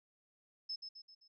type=tone with echo; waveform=sine; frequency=5220 Hz; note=E8; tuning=18 cents flat; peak=-38 dBFS; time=0.69-0.76 s; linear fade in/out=10 ms; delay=130 ms; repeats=4; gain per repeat=-6 dB; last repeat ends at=1.28 s; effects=none